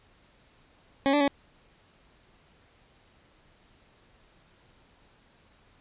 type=tone with pitch steps; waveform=20% pulse; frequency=274.5 / 291.6 / 281.1 Hz; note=C#4 / D4 / C#4; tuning=-17 / -12 / +24 cents; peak=-16 dBFS; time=1.06-1.279 s; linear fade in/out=0 ms; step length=73 ms; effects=pink hiss -61 dBFS RMS until 5.8 s + resampled to 8000 Hz